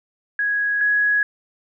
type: tone pair in turn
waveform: sine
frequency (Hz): 1661.2 / 1671.8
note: G#6 / G#6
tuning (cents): 0 / +11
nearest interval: unison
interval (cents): 11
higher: second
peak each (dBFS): -18 / -15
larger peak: second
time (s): 0.39-0.81 / 0.81-1.23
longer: neither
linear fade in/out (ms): 2
effects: none